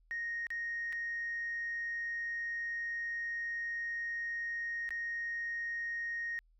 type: tone with dropouts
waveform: sine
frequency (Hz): 1864.7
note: A#6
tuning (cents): 0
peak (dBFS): -34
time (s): 0.11-6.39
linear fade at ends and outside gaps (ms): 0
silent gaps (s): 0.468-0.504 / 0.925-0.929 / 4.891-4.906
effects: tanh soft clip ceiling -31 dBFS + added 40 Hz sine -64 dBFS peak until 6.59 s